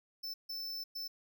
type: tone bursts at uneven times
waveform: square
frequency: 5290 Hz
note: E8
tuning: 5 cents sharp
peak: -39 dBFS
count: 3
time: 0.23-0.34 / 0.49-0.84 / 0.95-1.08 s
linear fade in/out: 10 ms
effects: none